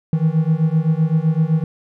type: beating tone pair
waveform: triangle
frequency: 155.56 / 163.36 Hz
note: D#3 / E3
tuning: 0 / -15 cents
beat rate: 7.8 Hz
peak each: -15 dBFS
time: 0.13-1.64 s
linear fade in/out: 2 ms
effects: none